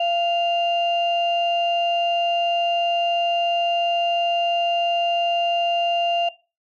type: tone pair together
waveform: sine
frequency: 689.1 / 2794 Hz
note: F5 / F7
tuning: -23 / 0 cents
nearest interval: 2 octaves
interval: 2423 cents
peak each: -19 / -24 dBFS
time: 0-6.29 s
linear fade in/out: 5 ms
effects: noise-tail reverb RT60 0.3 s tail -18 dB re dry + tanh soft clip ceiling -12 dBFS